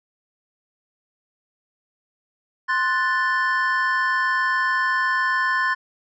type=chord; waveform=triangle; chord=F# diminished; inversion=second; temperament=equal; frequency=1046.5 / 1480 / 1760 Hz; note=C6 / F#6 / A6; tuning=0 / 0 / 0 cents; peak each=-21 / -24 / -20 dBFS; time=2.68-5.75 s; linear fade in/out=20 ms; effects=resampled to 16000 Hz